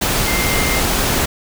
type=tone in noise; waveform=sine; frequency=2100 Hz; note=C7; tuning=6 cents sharp; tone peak=-22 dBFS; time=0.27-0.8 s; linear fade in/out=10 ms; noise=pink; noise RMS=-17 dBFS; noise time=0.01-1.26 s; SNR=-8 dB; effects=none